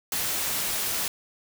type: noise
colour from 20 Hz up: white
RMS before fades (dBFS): -28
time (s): 0.12-1.08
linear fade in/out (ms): 2
effects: none